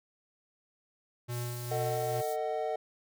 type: tone with tremolo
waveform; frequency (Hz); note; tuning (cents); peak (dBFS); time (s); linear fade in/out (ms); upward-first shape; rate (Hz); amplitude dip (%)
square; 120.9; B2; -36; -34; 1.28-2.22; 20; sine; 2.3; 40
type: high-pass noise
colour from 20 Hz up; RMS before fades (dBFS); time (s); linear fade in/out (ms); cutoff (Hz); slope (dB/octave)
white; -46; 1.29-2.37; 50; 3600; 48
type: chord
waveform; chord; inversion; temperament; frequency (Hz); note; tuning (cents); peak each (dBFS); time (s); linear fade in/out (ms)
triangle; D# diminished; second; just; 448 / 622.3 / 746.7; A4 / D#5 / F#5; +31 / 0 / +16; -33; 1.71-2.76; 5
effects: none